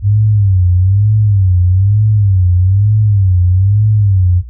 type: tone with vibrato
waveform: sine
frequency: 98 Hz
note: G2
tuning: in tune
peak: -6 dBFS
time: 0.02-4.43 s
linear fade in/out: 50 ms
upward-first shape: sine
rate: 1.1 Hz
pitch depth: 160 cents each way
effects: added 60 Hz sine -26 dBFS peak until 4.49 s